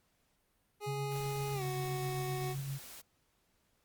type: tone with pitch glide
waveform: 25% pulse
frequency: 415.6 to 370.3 Hz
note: G#4 to F#4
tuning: +1 to +1 cents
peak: -34 dBFS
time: 0.8-2.56 s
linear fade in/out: 50 ms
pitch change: -200 cents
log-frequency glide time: 1.54-1.63 s
type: tone with tremolo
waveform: sine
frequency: 137.7 Hz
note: C#3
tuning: 11 cents flat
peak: -35 dBFS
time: 0.86-2.79 s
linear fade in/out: 20 ms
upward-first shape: sine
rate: 7.7 Hz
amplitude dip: 35%
type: noise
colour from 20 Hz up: white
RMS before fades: -50 dBFS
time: 1.1-3.02 s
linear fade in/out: 20 ms
effects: pink hiss -75 dBFS RMS until 3.84 s + Opus 48 kbps